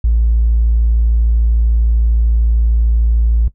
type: tone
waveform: triangle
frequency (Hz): 56.6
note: A1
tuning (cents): +50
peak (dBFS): -5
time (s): 0.04-3.48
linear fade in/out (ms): 5
effects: noise-tail reverb RT60 0.1 s tail -17 dB re dry + tanh soft clip ceiling -7 dBFS